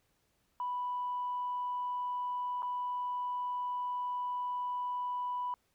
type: tone with dropouts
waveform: sine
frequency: 987.8 Hz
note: B5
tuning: in tune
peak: -32 dBFS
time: 0.6-5.54 s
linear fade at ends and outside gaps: 1 ms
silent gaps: 2.622-2.629 s
effects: tanh soft clip ceiling -28 dBFS + pink hiss -75 dBFS RMS until 5.74 s